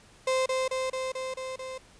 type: tone with echo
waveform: 35% pulse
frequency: 520 Hz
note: C5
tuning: 11 cents flat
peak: -22 dBFS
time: 0.27-0.46 s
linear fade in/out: 5 ms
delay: 220 ms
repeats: 6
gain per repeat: -2 dB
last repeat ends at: 1.78 s
effects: pink hiss -56 dBFS RMS until 1.99 s + resampled to 22050 Hz